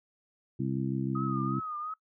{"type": "harmonic tone", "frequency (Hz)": 66.4, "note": "C2", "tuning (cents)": 26, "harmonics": [2, 3, 4, 5], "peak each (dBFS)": [-32, -34, -35, -36], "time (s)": [0.59, 1.6], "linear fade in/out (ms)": 10}
{"type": "tone with vibrato", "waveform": "sine", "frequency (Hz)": 1244.5, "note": "D#6", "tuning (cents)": 0, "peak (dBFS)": -34, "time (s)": [1.15, 1.94], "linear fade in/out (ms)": 5, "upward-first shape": "triangle", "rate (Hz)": 2.8, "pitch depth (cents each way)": 75}
{"effects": ["noise-tail reverb RT60 0.1 s tail -20 dB re dry"]}